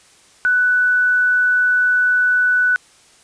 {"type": "tone", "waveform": "sine", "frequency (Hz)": 1488, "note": "F#6", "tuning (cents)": 9, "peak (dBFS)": -12, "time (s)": [0.45, 2.76], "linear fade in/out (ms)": 0, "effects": ["white hiss -50 dBFS RMS until 3.23 s", "resampled to 22050 Hz"]}